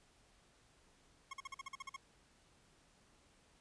25% pulse tone bursts, 1083 Hz, C#6, 41 cents flat, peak -40 dBFS, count 10, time 1.31-1.964 s, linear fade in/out 5 ms, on 24 ms, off 46 ms, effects pink hiss -69 dBFS RMS until 3.6 s + resampled to 22050 Hz

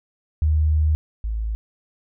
sine tone pair in turn, 77.1 / 54.52 Hz, D#2 / A1, -15 / -15 cents, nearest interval tritone, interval 600 cents, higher first, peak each -15 / -22 dBFS, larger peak first, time 0.42-0.95 / 1.24-1.55 s, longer first, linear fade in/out 0 ms, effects none

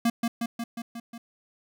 square tone with echo, 233.1 Hz, A#3, in tune, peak -21 dBFS, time 0.05-0.1 s, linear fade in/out 5 ms, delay 180 ms, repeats 6, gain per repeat -3 dB, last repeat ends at 1.18 s, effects none

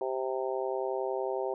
harmonic tone, 130.81 Hz, C3, in tune, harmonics 3 / 4 / 5 / 6 / 7, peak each -33 / -35 / -37 / -39 / -40 dBFS, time 0.01-1.54 s, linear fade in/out 2 ms, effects none

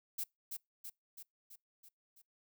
violet noise with echo, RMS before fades -38 dBFS, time 0.18-0.24 s, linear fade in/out 10 ms, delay 330 ms, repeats 6, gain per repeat -4 dB, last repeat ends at 2.22 s, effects noise-tail reverb RT60 0.2 s tail -26 dB re dry

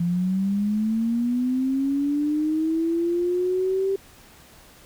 sine linear sweep, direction up, 169.8 to 392 Hz, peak -20 dBFS, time 0-3.96 s, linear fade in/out 5 ms, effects pink hiss -50 dBFS RMS until 4.85 s

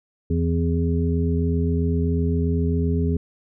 harmonic tone with a mistuned harmonic, 83 Hz, E2, 12 cents sharp, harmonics 1 / 2 / 3 / 5, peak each -21 / -24 / -26 / -28 dBFS, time 0.3-3.17 s, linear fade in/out 5 ms, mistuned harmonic 3, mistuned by +32 cents, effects none

